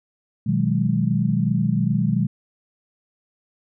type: chord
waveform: sine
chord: G# minor seventh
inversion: first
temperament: equal with one note detuned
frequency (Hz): 123.47 / 157.46 / 185 / 207.7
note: B2 / D#3 / F#3 / G#3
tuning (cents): 0 / +21 / 0 / 0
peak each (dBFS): -23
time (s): 0.46-2.27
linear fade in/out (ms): 10
effects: none